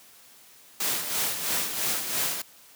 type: noise with tremolo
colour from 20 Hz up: white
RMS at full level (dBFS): -26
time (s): 0.8-2.42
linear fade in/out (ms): 5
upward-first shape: sine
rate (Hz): 3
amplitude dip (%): 55
effects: white hiss -53 dBFS RMS until 2.75 s + high-pass 100 Hz 12 dB/octave